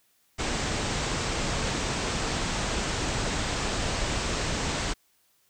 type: low-pass noise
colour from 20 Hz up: pink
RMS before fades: -29 dBFS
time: 0.38-4.94 s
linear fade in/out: 20 ms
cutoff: 8400 Hz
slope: 96 dB/octave
effects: white hiss -67 dBFS RMS until 5.49 s